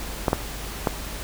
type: clicks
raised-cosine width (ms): 1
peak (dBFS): -5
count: 3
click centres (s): 0.282 / 0.331 / 0.872
effects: added 50 Hz sine -36 dBFS peak until 1.23 s + pink hiss -35 dBFS RMS until 1.23 s